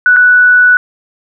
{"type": "tone with dropouts", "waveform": "sine", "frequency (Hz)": 1480, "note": "F#6", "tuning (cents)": 0, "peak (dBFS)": -3, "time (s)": [0.06, 0.77], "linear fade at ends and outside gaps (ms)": 1, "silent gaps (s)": [0.163, 0.167], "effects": []}